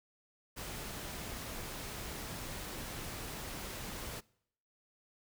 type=noise; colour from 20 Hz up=pink; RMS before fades=-43 dBFS; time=0.56-4.21 s; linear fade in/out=20 ms; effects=noise-tail reverb RT60 0.7 s tail -24 dB re dry